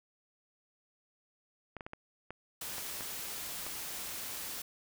clicks, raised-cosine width 0.5 ms, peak -27 dBFS, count 8, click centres 1.767 / 1.808 / 1.865 / 1.934 / 2.306 / 2.782 / 3.008 / 3.666 s
white noise, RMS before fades -41 dBFS, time 2.61-4.62 s, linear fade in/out 5 ms
effects none

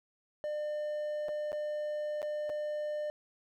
triangle tone with dropouts, 600 Hz, D5, 37 cents sharp, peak -31 dBFS, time 0.44-3.1 s, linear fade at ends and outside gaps 0 ms, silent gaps 1.284-1.29 / 1.519-1.529 / 2.218-2.228 / 2.494-2.499 s, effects none

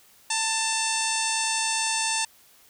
harmonic tone with a mistuned harmonic, 893 Hz, A5, 25 cents sharp, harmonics 1 / 2 / 3 / 4 / 5 / 6 / 7 / 8 / 9 / 10, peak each -30 / -34 / -31 / -34 / -34 / -34 / -33 / -36 / -33 / -32 dBFS, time 0.3-2.25 s, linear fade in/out 5 ms, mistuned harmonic 2, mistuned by -18 cents, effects white hiss -56 dBFS RMS until 2.69 s

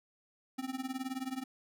square tone with tremolo, 261.6 Hz, C4, in tune, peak -33 dBFS, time 0.58-1.44 s, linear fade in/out 10 ms, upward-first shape triangle, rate 19 Hz, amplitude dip 95%, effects none

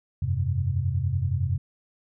sine chord, F suspended second, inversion none, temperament equal, 87.31 / 98 / 130.81 Hz, F2 / G2 / C3, 0 / 0 / 0 cents, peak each -27 / -27 / -27 dBFS, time 0.22-1.58 s, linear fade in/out 5 ms, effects none

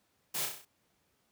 white noise with echo, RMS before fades -35 dBFS, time 0.34-0.46 s, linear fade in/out 10 ms, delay 32 ms, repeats 6, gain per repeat -4 dB, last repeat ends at 0.652 s, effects pink hiss -74 dBFS RMS until 1.31 s + high-pass 80 Hz 12 dB/octave

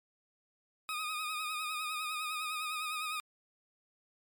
20% pulse tone with vibrato, 1244.5 Hz, D#6, in tune, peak -30 dBFS, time 0.89-3.2 s, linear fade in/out 0 ms, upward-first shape sine, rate 9.9 Hz, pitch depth 48 cents each way, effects MP3 96 kbps

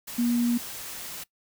sine tone in noise, 238.8 Hz, A#3, 42 cents sharp, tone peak -21 dBFS, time 0.18-0.58 s, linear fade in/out 10 ms, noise white, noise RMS -38 dBFS, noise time 0.07-1.24 s, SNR +14 dB, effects noise-tail reverb RT60 0.1 s tail -20 dB re dry

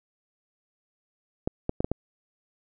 clicks, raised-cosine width 2 ms, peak -12 dBFS, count 5, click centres 1.475 / 1.694 / 1.805 / 1.845 / 1.916 s, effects none

